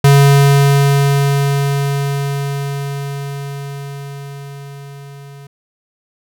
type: tone with level ramp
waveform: square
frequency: 140.3 Hz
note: C#3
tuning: 21 cents sharp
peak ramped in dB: -5 to -34 dBFS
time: 0.04-5.47 s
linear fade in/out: 5 ms
effects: none